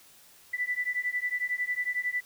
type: beating tone pair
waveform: sine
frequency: 1975.5 / 1986.5 Hz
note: B6 / B6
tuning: 0 / +10 cents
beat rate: 11 Hz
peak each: -31 dBFS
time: 0.53-2.21 s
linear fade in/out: 10 ms
effects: white hiss -56 dBFS RMS until 2.25 s